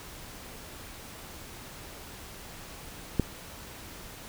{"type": "click", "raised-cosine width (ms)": 3, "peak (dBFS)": -10, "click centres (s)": 3.197, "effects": ["pink hiss -45 dBFS RMS until 4.28 s"]}